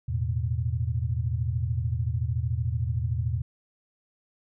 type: chord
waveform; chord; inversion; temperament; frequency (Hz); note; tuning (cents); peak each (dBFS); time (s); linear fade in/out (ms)
sine; E suspended fourth; none; equal; 82.41 / 110 / 123.47; E2 / A2 / B2; 0 / 0 / 0; -29; 0.08-3.42; 10
effects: none